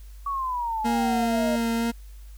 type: exponential sweep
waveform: sine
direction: down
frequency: 1138 to 608 Hz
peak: -25 dBFS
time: 0.26-1.56 s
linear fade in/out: 5 ms
type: tone with vibrato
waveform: 40% pulse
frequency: 231.8 Hz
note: A#3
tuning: 10 cents flat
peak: -22 dBFS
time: 0.84-1.92 s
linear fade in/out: 20 ms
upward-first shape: sine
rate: 2 Hz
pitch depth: 15 cents each way
effects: added 50 Hz sine -40 dBFS peak until 2.37 s + white hiss -58 dBFS RMS until 2.37 s